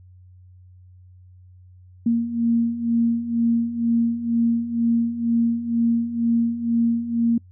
sine beating tone pair, 231.2 / 233.3 Hz, A#3 / A#3, -14 / +2 cents, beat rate 2.1 Hz, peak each -24 / -19 dBFS, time 2.06-7.38 s, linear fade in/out 5 ms, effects noise-tail reverb RT60 0.1 s tail -26 dB re dry + added 91 Hz sine -45 dBFS peak until 7.51 s

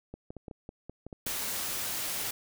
clicks, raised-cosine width 2 ms, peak -28 dBFS, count 10, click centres 0.14 / 0.305 / 0.367 / 0.482 / 0.512 / 0.691 / 0.896 / 1.066 / 1.128 / 1.267 s
white noise, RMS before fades -34 dBFS, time 1.26-2.31 s, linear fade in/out 5 ms
effects none

